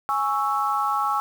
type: chord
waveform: sine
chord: C# minor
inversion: second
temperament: equal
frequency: 830.6 / 1108.7 / 1318.5 Hz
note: G#5 / C#6 / E6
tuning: 0 / 0 / 0 cents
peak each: -25 dBFS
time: 0.09-1.2 s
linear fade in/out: 0 ms
effects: 7-bit